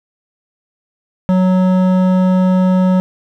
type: tone with hard clipping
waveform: sine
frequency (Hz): 185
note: F#3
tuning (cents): 0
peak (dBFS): -11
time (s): 1.29-3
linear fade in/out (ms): 0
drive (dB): 12
effects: none